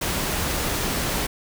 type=noise; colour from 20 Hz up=pink; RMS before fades=-25 dBFS; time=0.01-1.27 s; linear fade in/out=10 ms; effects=none